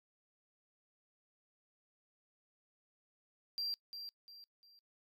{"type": "tone with echo", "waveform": "triangle", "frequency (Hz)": 4731, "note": "D8", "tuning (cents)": 12, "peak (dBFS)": -34, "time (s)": [3.58, 3.74], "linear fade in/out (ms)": 0, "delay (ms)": 350, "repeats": 3, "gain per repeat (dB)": -9, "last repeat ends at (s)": 4.79, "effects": ["noise-tail reverb RT60 0.1 s tail -24 dB re dry", "tanh soft clip ceiling -30 dBFS"]}